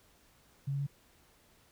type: tone with pitch steps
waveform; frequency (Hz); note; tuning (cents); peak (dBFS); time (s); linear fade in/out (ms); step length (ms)
sine; 138.59 / 139.88 / 141.18; C#3 / C#3 / C#3; 0 / +16 / +32; -31; 0.67-0.868; 10; 66
effects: pink hiss -65 dBFS RMS until 1.71 s